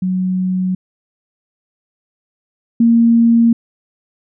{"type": "tone pair in turn", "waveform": "sine", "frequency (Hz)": [185, 231.9], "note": ["F#3", "A#3"], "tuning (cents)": [0, -9], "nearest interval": "major third", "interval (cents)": 391, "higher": "second", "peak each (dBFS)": [-14, -7], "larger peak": "second", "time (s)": [[0.02, 0.75], [2.8, 3.53]], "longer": "neither", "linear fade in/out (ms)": 5, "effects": []}